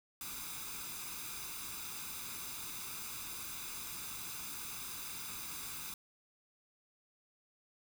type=noise with comb filter; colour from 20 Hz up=white; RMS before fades=-44 dBFS; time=0.21-5.94 s; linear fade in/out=2 ms; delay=0.81 ms; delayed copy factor=+0.7; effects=none